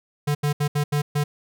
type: tone bursts at uneven times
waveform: square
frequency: 146.4 Hz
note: D3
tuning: 5 cents flat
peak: -20 dBFS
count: 6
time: 0.27-0.35 / 0.43-0.53 / 0.6-0.68 / 0.75-0.84 / 0.92-1.02 / 1.15-1.24 s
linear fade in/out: 10 ms
effects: none